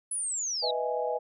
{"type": "linear sweep", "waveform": "sine", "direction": "down", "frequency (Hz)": [10220, 3729], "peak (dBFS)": -29, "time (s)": [0.11, 0.71], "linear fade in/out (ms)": 5}
{"type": "chord", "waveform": "sine", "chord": "E major seventh", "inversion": "second", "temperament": "equal", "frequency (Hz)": [493.9, 622.3, 659.3, 830.6], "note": ["B4", "D#5", "E5", "G#5"], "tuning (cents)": [0, 0, 0, 0], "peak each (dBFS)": [-31, -33, -36, -33], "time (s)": [0.62, 1.19], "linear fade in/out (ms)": 20}
{"effects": []}